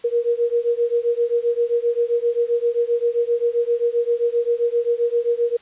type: beating tone pair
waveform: sine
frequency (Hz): 469.5 / 477.1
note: A#4 / A#4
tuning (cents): +12 / +40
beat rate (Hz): 7.6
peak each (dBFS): -20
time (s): 0.04-5.57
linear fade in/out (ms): 10
effects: white hiss -50 dBFS RMS until 5.61 s + resampled to 8000 Hz